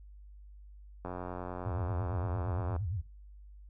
click train, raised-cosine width 1 ms, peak -25 dBFS, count 155, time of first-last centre 1.05-2.763 s, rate 89.9 Hz
sine tone with vibrato, 92.5 Hz, F#2, in tune, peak -32 dBFS, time 1.65-3.02 s, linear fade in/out 20 ms, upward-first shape sine, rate 8.7 Hz, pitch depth 290 cents each way
effects noise-tail reverb RT60 0.3 s tail -21 dB re dry + added 50 Hz sine -49 dBFS peak until 3.69 s

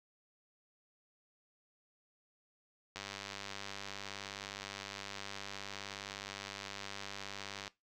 click train, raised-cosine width 0.2 ms, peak -25 dBFS, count 470, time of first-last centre 2.96-7.678 s, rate 99.4 Hz, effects noise-tail reverb RT60 0.2 s tail -19 dB re dry

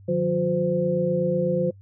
sine tone cluster, 152.6 / 180.7 / 359.1 / 515 Hz, D#3 / F#3 / F4 / C5, -33 / -41 / +48 / -28 cents, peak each -29 / -25 / -28 / -23 dBFS, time 0.08-1.71 s, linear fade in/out 10 ms, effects noise-tail reverb RT60 0.1 s tail -25 dB re dry + added 98 Hz sine -45 dBFS peak until 1.81 s

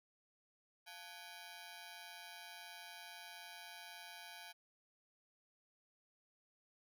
10% pulse ring-modulated tone, 789 Hz, G5, 11 cents sharp, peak -40 dBFS, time 0.86-4.53 s, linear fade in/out 20 ms, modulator 89.2 Hz, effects none

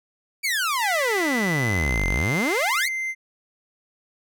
sawtooth exponential two-way sweep, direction down then up, 2357 to 42 to 2357 Hz, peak -18 dBFS, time 0.43-2.89 s, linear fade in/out 20 ms, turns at 2.08 s
triangle tone with pitch glide, 1985 to 2080 Hz, B6 to C7, +8 to -11 cents, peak -23 dBFS, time 0.79-3.15 s, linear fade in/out 50 ms, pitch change +81 cents, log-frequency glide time 1.56-2.01 s
effects none

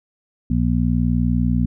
harmonic tone, 60.1 Hz, B1, 46 cents flat, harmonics 1 / 2 / 3 / 4, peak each -21 / -21 / -21 / -21 dBFS, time 0.5-1.66 s, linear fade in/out 5 ms, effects none

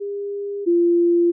sine tone pair in turn, 403.8 / 344.4 Hz, G#4 / F4, -49 / -24 cents, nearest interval minor third, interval 275 cents, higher first, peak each -24 / -13 dBFS, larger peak second, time 0-0.66 / 0.66-1.32 s, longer neither, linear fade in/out 20 ms, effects none

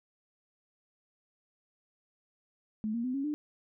sine tone with pitch steps, 215.8 / 234 / 253.7 / 275.1 / 298.2 Hz, A3 / A#3 / B3 / C#4 / D4, -33 / +7 / +47 / -13 / +27 cents, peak -30 dBFS, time 2.84-3.34 s, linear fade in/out 0 ms, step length 100 ms, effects none

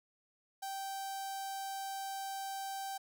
sawtooth tone with notch filter, 780 Hz, G5, 9 cents flat, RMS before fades -41 dBFS, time 0.62-2.98 s, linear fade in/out 10 ms, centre 2100 Hz, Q 0.8, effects none

